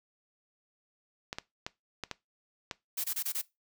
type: clicks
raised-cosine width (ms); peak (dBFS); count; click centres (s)
0.2; -18; 6; 1.329 / 1.385 / 1.665 / 2.037 / 2.113 / 2.712
type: noise bursts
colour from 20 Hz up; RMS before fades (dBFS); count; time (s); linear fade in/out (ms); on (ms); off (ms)
blue; -33; 5; 2.97-3.417; 10; 71; 23
effects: noise-tail reverb RT60 0.2 s tail -20 dB re dry